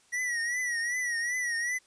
square tone with vibrato, 1924 Hz, B6, 46 cents flat, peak -29 dBFS, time 0.12-1.79 s, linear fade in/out 20 ms, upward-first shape triangle, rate 2.6 Hz, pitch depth 92 cents each way, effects white hiss -63 dBFS RMS until 1.86 s + resampled to 22050 Hz

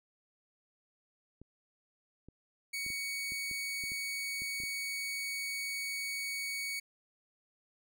clicks, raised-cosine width 3 ms, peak -38 dBFS, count 11, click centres 1.416 / 2.286 / 2.864 / 2.903 / 3.321 / 3.513 / 3.838 / 3.919 / 4.42 / 4.602 / 4.636 s
sawtooth tone, 2237 Hz, C#7, 15 cents sharp, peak -32 dBFS, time 2.73-6.8 s, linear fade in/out 10 ms
effects none

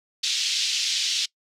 pink band-pass noise, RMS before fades -25 dBFS, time 0.23-1.26 s, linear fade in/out 10 ms, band 3100 to 5900 Hz, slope 24 dB/octave, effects noise-tail reverb RT60 0.1 s tail -23 dB re dry

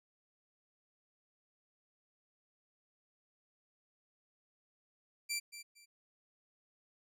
15% pulse tone with echo, 2349 Hz, D7, in tune, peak -28 dBFS, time 5.29-5.4 s, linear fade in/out 20 ms, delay 230 ms, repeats 2, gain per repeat -12 dB, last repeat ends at 5.86 s, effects none

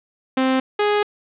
sawtooth tone pair in turn, 261.6 / 415.3 Hz, C4 / G#4, 0 / 0 cents, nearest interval minor sixth, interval 800 cents, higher second, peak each -12 dBFS, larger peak neither, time 0.37-0.6 / 0.79-1.03 s, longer second, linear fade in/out 5 ms, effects resampled to 8000 Hz + 7-bit

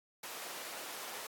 pink high-pass noise, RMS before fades -45 dBFS, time 0.23-1.27 s, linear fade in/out 5 ms, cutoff 540 Hz, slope 12 dB/octave, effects AAC 64 kbps

